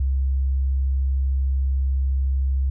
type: tone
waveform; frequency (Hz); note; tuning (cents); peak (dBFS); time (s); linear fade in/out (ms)
sine; 66.8; C2; +36; -18; 0-2.7; 5
effects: none